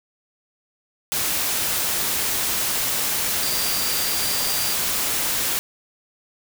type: tone in noise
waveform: sine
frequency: 4733 Hz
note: D8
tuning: 13 cents sharp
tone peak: -29 dBFS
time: 3.43-4.74 s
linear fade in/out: 0 ms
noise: white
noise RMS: -23 dBFS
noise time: 1.12-5.59 s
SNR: -9 dB
effects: none